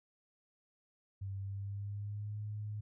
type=tone with pitch glide; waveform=sine; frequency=97.7 to 105.32 Hz; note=G2 to G#2; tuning=-5 to +25 cents; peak=-38 dBFS; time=1.21-2.81 s; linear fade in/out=10 ms; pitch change=+130 cents; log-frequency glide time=1.39-2.38 s; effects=none